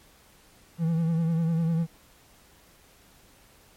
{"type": "tone with vibrato", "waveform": "triangle", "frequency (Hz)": 164.81, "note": "E3", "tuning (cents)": 0, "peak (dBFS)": -20, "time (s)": [0.78, 1.87], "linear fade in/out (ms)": 50, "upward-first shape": "triangle", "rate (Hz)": 10, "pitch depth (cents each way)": 59, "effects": ["pink hiss -57 dBFS RMS until 3.76 s", "MP3 64 kbps"]}